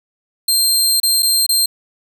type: tone with dropouts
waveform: 20% pulse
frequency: 4174 Hz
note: C8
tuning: 5 cents flat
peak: -6 dBFS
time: 0.48-1.66 s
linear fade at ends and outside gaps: 5 ms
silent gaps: 1.001-1.031 / 1.224-1.228 / 1.465-1.49 s
effects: none